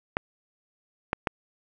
clicks, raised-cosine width 0.5 ms, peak -9 dBFS, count 3, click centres 0.169 / 1.131 / 1.272 s, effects none

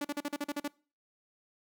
sawtooth tone bursts, 289.8 Hz, D4, 23 cents flat, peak -28 dBFS, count 9, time 0.01-0.679 s, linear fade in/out 5 ms, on 37 ms, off 42 ms, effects noise-tail reverb RT60 0.4 s tail -24 dB re dry

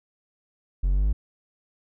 triangle exponential sweep, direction up, 43.65 to 54.2 Hz, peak -17 dBFS, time 0.83-1.13 s, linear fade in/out 10 ms, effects none

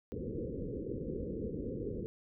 white low-pass noise, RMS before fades -39 dBFS, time 0.12-2.06 s, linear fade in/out 0 ms, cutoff 510 Hz, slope 96 dB/octave, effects none

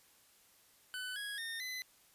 25% pulse tone with pitch steps, 1503 / 1658.1 / 1829.2 / 2018 Hz, F#6 / G#6 / A#6 / B6, +27 / -3 / -33 / +37 cents, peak -36 dBFS, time 0.94-1.82 s, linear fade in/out 0 ms, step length 220 ms, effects white hiss -66 dBFS RMS until 2.14 s + resampled to 32000 Hz

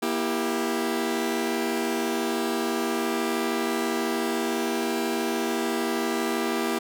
sawtooth chord, E diminished, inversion second, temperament just, 237.3 / 329.6 / 395.6 Hz, Bb3 / E4 / G4, +31 / 0 / +16 cents, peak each -25 dBFS, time 0.02-6.79 s, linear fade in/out 10 ms, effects none

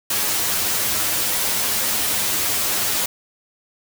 white noise with comb filter, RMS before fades -21 dBFS, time 0.1-3.06 s, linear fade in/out 5 ms, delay 9.6 ms, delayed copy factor +0.7, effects none

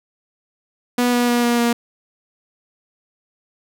sawtooth tone with pitch steps, 244.7 / 242.6 / 240.5 / 238.4 / 236.4 Hz, B3 / B3 / B3 / A#3 / A#3, -16 / -31 / -46 / +39 / +24 cents, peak -11 dBFS, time 0.98-1.73 s, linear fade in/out 5 ms, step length 150 ms, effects none

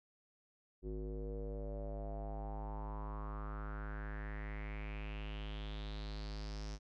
square tone with low-pass filter sweep, 52.2 Hz, G#1, 10 cents sharp, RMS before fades -43 dBFS, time 0.82-6.79 s, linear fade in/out 50 ms, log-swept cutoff 370 to 5700 Hz, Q 5.2, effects none

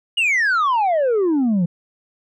sine exponential sweep, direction down, 2929 to 164.81 Hz, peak -12 dBFS, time 0.17-1.66 s, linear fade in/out 10 ms, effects tanh soft clip ceiling -14 dBFS

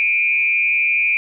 sine tone with frequency modulation, 2401 Hz, D7, 38 cents sharp, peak -14 dBFS, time 0-1.17 s, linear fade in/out 0 ms, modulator 157 Hz, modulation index 0.73, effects none

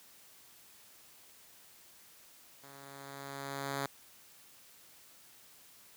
5% pulse tone with level ramp, 138.59 Hz, C#3, in tune, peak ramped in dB -42 to -22 dBFS, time 2.63-3.86 s, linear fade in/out 2 ms, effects white hiss -59 dBFS RMS until 5.96 s + high-pass 60 Hz 12 dB/octave

